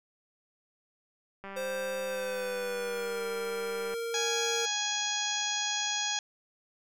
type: click train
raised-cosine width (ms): 0.5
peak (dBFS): -28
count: 491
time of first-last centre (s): 1.44-3.94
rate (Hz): 196
type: tone with pitch glide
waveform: square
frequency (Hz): 523.3 to 463.5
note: C5 to A#4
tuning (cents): 0 to -10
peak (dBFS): -33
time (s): 1.56-4.66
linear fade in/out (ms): 10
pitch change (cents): -210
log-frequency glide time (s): 2.04-3.26
type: harmonic tone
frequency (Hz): 830.6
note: G#5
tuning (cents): 0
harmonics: 1 / 2 / 3 / 4 / 5 / 6 / 7 / 8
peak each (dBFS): -38 / -38 / -40 / -34 / -40 / -40 / -40 / -35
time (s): 4.14-6.19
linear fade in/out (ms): 2
effects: none